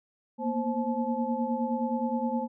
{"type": "tone cluster", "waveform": "sine", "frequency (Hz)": [231.2, 240.8, 527, 863], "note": ["A#3", "B3", "C5", "A5"], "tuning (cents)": [-14, -44, 12, -34], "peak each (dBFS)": [-31, -31, -34, -33], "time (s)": [0.38, 2.48], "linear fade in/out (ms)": 50, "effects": []}